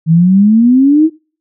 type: exponential sweep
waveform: sine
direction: up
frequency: 157 to 327.2 Hz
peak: -4 dBFS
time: 0.06-1.1 s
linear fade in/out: 50 ms
effects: noise-tail reverb RT60 0.4 s tail -25 dB re dry